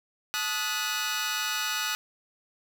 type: tone cluster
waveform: 15% pulse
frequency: 868 / 1251 / 1465 / 1986 Hz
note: A5 / D#6 / F#6 / B6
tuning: -24 / +9 / -18 / +9 cents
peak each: -31 / -26 / -24 / -32 dBFS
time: 0.34-1.95 s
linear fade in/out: 0 ms
effects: none